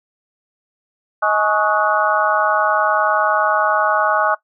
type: harmonic tone with a mistuned harmonic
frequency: 210 Hz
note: G#3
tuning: 19 cents sharp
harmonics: 3 / 4 / 5 / 6 / 7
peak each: -20 / -20 / -20 / -20 / -20 dBFS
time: 1.22-4.35 s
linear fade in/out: 10 ms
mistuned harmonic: 5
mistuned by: +95 cents
effects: noise-tail reverb RT60 0.1 s tail -18 dB re dry